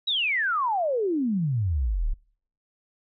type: exponential sweep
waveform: sine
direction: down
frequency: 3951 to 31.08 Hz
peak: -22 dBFS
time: 0.07-2.14 s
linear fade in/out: 10 ms
effects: noise-tail reverb RT60 0.6 s tail -24 dB re dry